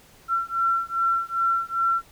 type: beating tone pair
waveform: sine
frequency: 1354 / 1356.5 Hz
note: E6 / E6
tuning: +46 / +49 cents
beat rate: 2.5 Hz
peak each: -24 dBFS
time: 0.28-2.02 s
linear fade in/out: 50 ms
effects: pink hiss -53 dBFS RMS until 2.11 s